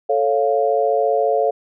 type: chord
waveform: sine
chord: A augmented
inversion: none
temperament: equal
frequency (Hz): 440 / 554.4 / 698.5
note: A4 / C#5 / E#5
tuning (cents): 0 / 0 / 0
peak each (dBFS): -19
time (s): 0.09-1.51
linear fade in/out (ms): 10
effects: none